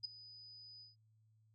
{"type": "tone with ADSR envelope", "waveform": "sine", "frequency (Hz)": 4978, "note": "D#8", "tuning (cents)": 0, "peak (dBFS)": -35, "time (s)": [0.03, 0.96], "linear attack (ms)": 19, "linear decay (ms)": 9, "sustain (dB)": -18, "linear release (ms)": 150, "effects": ["added 109 Hz sine -68 dBFS peak until 1.54 s", "MP3 96 kbps"]}